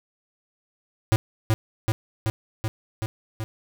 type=tone with echo; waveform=square; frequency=110 Hz; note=A2; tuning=in tune; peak=-16 dBFS; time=1.12-1.16 s; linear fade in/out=0 ms; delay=380 ms; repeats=6; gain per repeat=-2 dB; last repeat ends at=3.44 s; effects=none